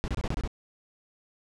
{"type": "noise bursts", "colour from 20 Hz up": "brown", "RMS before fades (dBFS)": -29, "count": 7, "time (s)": [0.04, 0.476], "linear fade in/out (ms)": 0, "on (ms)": 40, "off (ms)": 26, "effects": ["low-pass 7000 Hz 12 dB/octave"]}